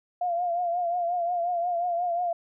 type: tone with vibrato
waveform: sine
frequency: 698.5 Hz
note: F5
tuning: in tune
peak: -24 dBFS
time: 0.21-2.33 s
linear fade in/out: 5 ms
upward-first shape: triangle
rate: 5.6 Hz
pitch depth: 65 cents each way
effects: none